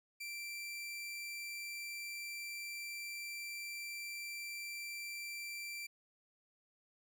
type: tone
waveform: sawtooth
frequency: 2349 Hz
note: D7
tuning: in tune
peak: -39 dBFS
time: 0.2-5.87 s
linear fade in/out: 10 ms
effects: none